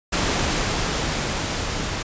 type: noise with level ramp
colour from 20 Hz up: pink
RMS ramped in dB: -21 to -27 dBFS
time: 0.12-2.03 s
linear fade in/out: 10 ms
effects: resampled to 16000 Hz